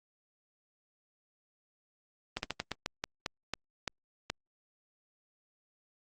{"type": "slowing click train", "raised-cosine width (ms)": 0.2, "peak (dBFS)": -15, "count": 11, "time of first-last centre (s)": [2.37, 4.3], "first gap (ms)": 61, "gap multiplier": 1.24, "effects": ["Opus 24 kbps"]}